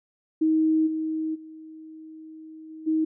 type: tone with level steps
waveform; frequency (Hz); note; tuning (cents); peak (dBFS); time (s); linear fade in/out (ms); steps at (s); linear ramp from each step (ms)
sine; 316; D#4; +27; -18 / -25 / -40 / -38 / -20; 0.41-3.05; 10; 0.86 / 1.34 / 2.69 / 2.86; 20
effects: none